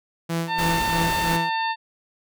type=tone with tremolo; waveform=sawtooth; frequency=166.6 Hz; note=E3; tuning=19 cents sharp; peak=-18 dBFS; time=0.29-1.5 s; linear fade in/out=10 ms; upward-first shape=sine; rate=3.1 Hz; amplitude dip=85%
type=harmonic tone; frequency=899 Hz; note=A5; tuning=37 cents sharp; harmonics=1 / 2 / 3 / 4 / 5; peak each=-23 / -29 / -33 / -35 / -37 dBFS; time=0.47-1.76 s; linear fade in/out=50 ms
type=noise; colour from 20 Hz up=pink; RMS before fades=-29 dBFS; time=0.58-1.37 s; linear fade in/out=10 ms
effects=none